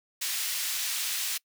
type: high-pass noise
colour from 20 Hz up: pink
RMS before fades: -31 dBFS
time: 0.21-1.38 s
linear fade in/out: 10 ms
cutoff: 2800 Hz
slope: 12 dB/octave
effects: noise-tail reverb RT60 0.1 s tail -24 dB re dry